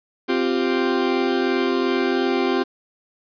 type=chord; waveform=40% pulse; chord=C suspended fourth; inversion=none; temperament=equal; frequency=261.6 / 349.2 / 392 Hz; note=C4 / F4 / G4; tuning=0 / 0 / 0 cents; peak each=-22 dBFS; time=0.28-2.64 s; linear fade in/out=20 ms; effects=resampled to 11025 Hz + 8-bit